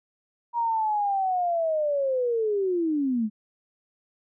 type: linear sweep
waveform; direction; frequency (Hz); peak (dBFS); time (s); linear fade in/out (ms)
sine; down; 953 to 206; -22; 0.53-3.3; 50
effects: none